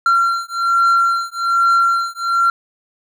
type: beating tone pair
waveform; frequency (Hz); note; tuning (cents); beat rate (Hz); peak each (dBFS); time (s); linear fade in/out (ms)
triangle; 1370 / 1371.2; F6 / F6; -34 / -32; 1.2; -14; 0.06-2.5; 2
effects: none